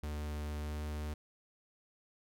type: tone with pitch glide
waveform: 45% pulse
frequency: 74.7 to 75.26 Hz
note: D2 to D2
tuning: +30 to +43 cents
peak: -37 dBFS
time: 0.03-1.14 s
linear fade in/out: 5 ms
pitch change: +13 cents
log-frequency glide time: 0.6-0.73 s
effects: none